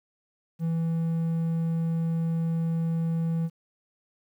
triangle tone, 164.81 Hz, E3, in tune, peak -22 dBFS, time 0.59-3.5 s, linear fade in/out 50 ms, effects 10-bit

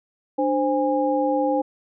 sine tone cluster, 295.8 / 523 / 820 Hz, D4 / C5 / G#5, +13 / -1 / -22 cents, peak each -23 / -22 / -24 dBFS, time 0.38-1.62 s, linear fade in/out 10 ms, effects none

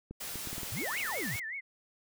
clicks, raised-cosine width 3 ms, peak -29 dBFS, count 6, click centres 0.11 / 0.357 / 0.473 / 0.53 / 0.581 / 0.632 s
white noise, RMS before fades -40 dBFS, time 0.2-1.4 s, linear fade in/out 10 ms
sine exponential two-way sweep, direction up then down, 92.5 to 3052 to 92.5 Hz, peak -36 dBFS, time 0.72-1.36 s, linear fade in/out 0 ms, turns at 0.99 s
sine tone with vibrato, 1975.5 Hz, B6, in tune, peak -36 dBFS, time 0.76-1.61 s, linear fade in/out 20 ms, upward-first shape sine, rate 5.3 Hz, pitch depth 210 cents each way
effects none

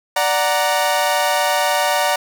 sawtooth chord, D augmented, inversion none, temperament equal, 587.3 / 740 / 932.3 Hz, D5 / F#5 / A#5, 0 / 0 / 0 cents, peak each -16 dBFS, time 0.16-2.16 s, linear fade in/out 5 ms, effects none

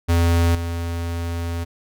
square tone with level steps, 84.8 Hz, E2, 50 cents sharp, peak -15 / -24 dBFS, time 0.08-1.65 s, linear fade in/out 20 ms, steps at 0.55 s, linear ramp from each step 2 ms, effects none

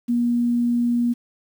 sine tone, 239.2 Hz, A#3, 45 cents sharp, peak -17 dBFS, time 0.08-1.14 s, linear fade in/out 20 ms, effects 8-bit

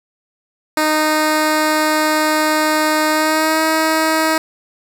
10% pulse tone with pitch glide, 308.6 to 317.6 Hz, D#4 to D#4, -14 to +36 cents, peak -5 dBFS, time 0.77-4.38 s, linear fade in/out 2 ms, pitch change +50 cents, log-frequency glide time 3.1-3.62 s, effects none

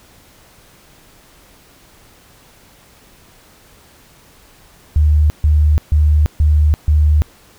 sine tone bursts, 75.5 Hz, D2, 48 cents sharp, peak -8 dBFS, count 5, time 4.96-7.22 s, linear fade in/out 0 ms, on 340 ms, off 140 ms, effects pink hiss -47 dBFS RMS until 7.58 s

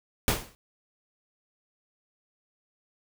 pink noise with exponential decay, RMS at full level -21 dBFS, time 0.28-0.55 s, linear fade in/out 0 ms, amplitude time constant 57 ms, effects none

